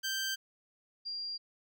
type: tone pair in turn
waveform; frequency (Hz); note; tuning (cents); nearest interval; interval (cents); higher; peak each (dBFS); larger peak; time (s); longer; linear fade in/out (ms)
15% pulse / sine; 1565 / 4770; G6 / D8; -3 / +26; octave + perfect fifth; 1929; second; -26 / -36; first; 0.03-0.36 / 1.05-1.38; neither; 20
effects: none